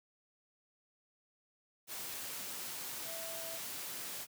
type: tone in noise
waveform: sine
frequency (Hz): 659.3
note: E5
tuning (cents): 0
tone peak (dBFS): -47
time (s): 3.04-3.6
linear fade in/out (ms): 50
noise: white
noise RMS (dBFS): -43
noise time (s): 1.87-4.27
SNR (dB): -7
effects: high-pass 100 Hz 12 dB/octave